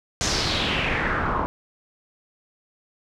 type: noise with low-pass filter sweep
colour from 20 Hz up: pink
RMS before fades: -24 dBFS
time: 0.21-1.46 s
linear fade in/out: 0 ms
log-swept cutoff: 6500 to 980 Hz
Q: 3.2
effects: none